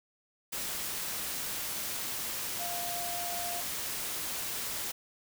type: tone in noise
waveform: sine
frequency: 698.5 Hz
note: F5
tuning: in tune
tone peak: -38 dBFS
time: 2.59-3.61 s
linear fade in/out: 10 ms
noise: white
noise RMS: -36 dBFS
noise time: 0.52-4.92 s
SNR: -5 dB
effects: none